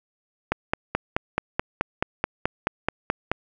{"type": "click train", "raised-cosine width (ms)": 0.5, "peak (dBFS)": -6, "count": 14, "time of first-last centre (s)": [0.52, 3.316], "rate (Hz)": 4.65, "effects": []}